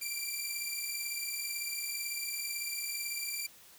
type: beating tone pair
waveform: 10% pulse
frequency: 2349 / 2367 Hz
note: D7 / D7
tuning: 0 / +13 cents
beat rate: 18 Hz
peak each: -29 dBFS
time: 0.01-3.47 s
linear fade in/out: 10 ms
effects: white hiss -57 dBFS RMS until 3.78 s